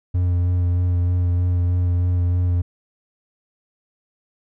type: tone with vibrato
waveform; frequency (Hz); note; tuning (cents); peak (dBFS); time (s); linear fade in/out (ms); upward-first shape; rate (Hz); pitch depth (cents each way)
triangle; 88.7; F2; +27; -14; 0.14-2.62; 10; sine; 3.2; 18
effects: none